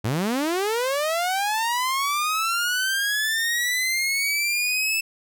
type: linear sweep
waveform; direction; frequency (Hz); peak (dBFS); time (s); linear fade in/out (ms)
sawtooth; up; 97.9 to 2637; -18; 0.04-5.01; 10
effects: none